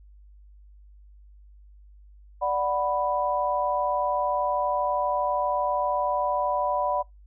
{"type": "chord", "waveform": "sine", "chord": "B minor", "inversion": "first", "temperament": "equal", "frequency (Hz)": [587.3, 740, 987.8], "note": ["D5", "F#5", "B5"], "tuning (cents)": [0, 0, 0], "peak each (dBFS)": [-27, -28, -26], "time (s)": [2.41, 7.03], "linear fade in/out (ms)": 20, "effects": ["noise-tail reverb RT60 0.2 s tail -26 dB re dry", "added 50 Hz sine -48 dBFS peak until 7.26 s"]}